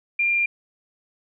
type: tone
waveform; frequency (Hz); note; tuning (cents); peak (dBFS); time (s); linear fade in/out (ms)
sine; 2392; D7; +31; -18; 0.19-0.46; 5
effects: none